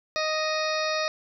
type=harmonic tone; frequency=622.3 Hz; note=D#5; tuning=in tune; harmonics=1 / 2 / 3 / 4 / 6 / 7 / 8 / 9; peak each=-28 / -31 / -33 / -34 / -36 / -36 / -37 / -38 dBFS; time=0.16-1.08 s; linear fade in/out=0 ms; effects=none